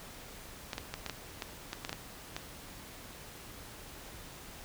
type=clicks; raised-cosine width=0.2 ms; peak=-19 dBFS; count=11; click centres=0.732 / 0.781 / 0.94 / 1.063 / 1.097 / 1.422 / 1.731 / 1.849 / 1.894 / 1.929 / 2.365 s; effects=pink hiss -49 dBFS RMS until 4.64 s